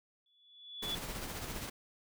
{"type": "tone with exponential growth", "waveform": "sine", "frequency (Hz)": 3432, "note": "A7", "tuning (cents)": -44, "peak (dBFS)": -33, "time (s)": [0.26, 0.95], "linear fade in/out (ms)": 2, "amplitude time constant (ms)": 150}
{"type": "noise with tremolo", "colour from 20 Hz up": "pink", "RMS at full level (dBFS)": -40, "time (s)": [0.82, 1.7], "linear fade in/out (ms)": 10, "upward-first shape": "sine", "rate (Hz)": 15, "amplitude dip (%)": 40}
{"effects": []}